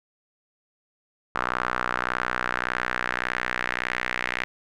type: tone with band-pass filter sweep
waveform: sawtooth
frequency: 61.74 Hz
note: B1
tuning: in tune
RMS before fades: -28 dBFS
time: 1.35-4.44 s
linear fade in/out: 0 ms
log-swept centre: 1300 to 2000 Hz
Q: 2.9
effects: none